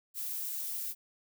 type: noise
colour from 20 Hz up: violet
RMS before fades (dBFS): -37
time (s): 0.14-0.95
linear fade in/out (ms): 50
effects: none